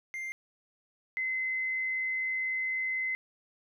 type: tone pair in turn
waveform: triangle / sine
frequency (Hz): 2098 / 2051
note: C7 / C7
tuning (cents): +4 / -35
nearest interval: unison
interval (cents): 39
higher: first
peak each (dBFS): -33 / -29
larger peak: second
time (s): 0.14-0.32 / 1.17-3.15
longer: second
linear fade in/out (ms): 0
effects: none